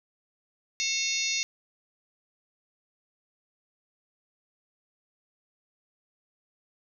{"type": "harmonic tone with a mistuned harmonic", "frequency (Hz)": 728, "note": "F#5", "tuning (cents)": -28, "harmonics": [3, 4, 5, 6, 7, 8, 9], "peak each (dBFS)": [-34, -34, -34, -34, -34, -34, -34], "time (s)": [0.8, 1.43], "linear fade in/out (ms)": 0, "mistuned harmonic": 4, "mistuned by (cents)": -130, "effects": []}